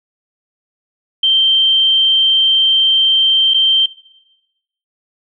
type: tone with dropouts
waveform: sine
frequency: 3136 Hz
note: G7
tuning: in tune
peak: -9 dBFS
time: 1.23-3.86 s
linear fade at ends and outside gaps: 5 ms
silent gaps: 3.537-3.543 s
effects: noise-tail reverb RT60 1.0 s tail -18 dB re dry